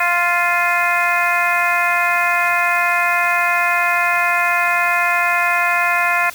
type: harmonic tone with a mistuned harmonic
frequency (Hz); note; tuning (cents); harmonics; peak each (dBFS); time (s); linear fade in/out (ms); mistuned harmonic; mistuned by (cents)
349.2; F4; 0; 2 / 3 / 4 / 5 / 6 / 7; -21 / -21 / -21 / -21 / -21 / -21; 0-6.3; 5; 7; +34
effects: white hiss -36 dBFS RMS until 6.34 s